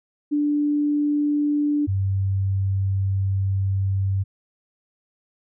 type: tone pair in turn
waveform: sine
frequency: 293.7 / 97 Hz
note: D4 / G2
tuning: 0 / -18 cents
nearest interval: octave + perfect fifth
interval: 1918 cents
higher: first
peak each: -18 / -19 dBFS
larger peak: first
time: 0.31-1.87 / 1.87-4.24 s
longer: second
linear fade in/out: 20 ms
effects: none